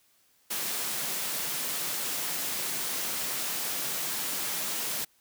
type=high-pass noise; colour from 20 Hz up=white; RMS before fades=-32 dBFS; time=0.5-5.05 s; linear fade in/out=10 ms; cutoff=120 Hz; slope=96 dB/octave; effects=white hiss -66 dBFS RMS until 5.2 s